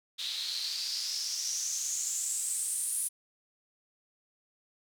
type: noise with band-pass filter sweep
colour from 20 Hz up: white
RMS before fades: -34 dBFS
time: 0.18-3.09 s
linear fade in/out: 20 ms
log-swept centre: 3700 to 10000 Hz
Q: 6.2
effects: none